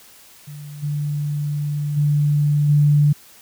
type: tone with level steps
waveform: sine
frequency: 146.83 Hz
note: D3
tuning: in tune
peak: -32 / -20 / -14 / -11 dBFS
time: 0.47-3.13 s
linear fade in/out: 10 ms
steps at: 0.82 / 1.96 / 2.68 s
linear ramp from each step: 20 ms
effects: white hiss -47 dBFS RMS until 3.41 s